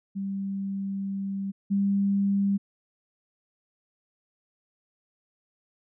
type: tone pair in turn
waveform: sine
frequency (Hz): 196 / 198.62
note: G3 / G3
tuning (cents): 0 / +23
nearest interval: unison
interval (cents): 23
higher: second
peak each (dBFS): -28 / -21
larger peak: second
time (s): 0.15-1.52 / 1.7-2.58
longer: first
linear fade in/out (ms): 20
effects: none